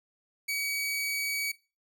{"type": "tone", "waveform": "sawtooth", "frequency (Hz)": 2267, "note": "C#7", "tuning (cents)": 38, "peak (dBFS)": -26, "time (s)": [0.48, 1.52], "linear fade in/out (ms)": 10, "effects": ["noise-tail reverb RT60 0.3 s tail -19 dB re dry"]}